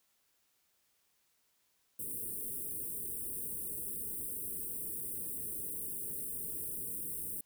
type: band-stop noise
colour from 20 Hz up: white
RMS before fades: -40 dBFS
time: 1.99-7.41 s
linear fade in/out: 5 ms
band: 490 to 8400 Hz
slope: 96 dB/octave
effects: white hiss -75 dBFS RMS until 7.45 s